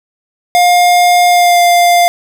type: tone with pitch glide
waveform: square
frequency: 709 to 699.6 Hz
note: F5 to F5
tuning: +26 to +3 cents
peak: -6 dBFS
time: 0.55-2.08 s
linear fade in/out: 0 ms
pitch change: -23 cents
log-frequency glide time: 1.28-1.61 s
effects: none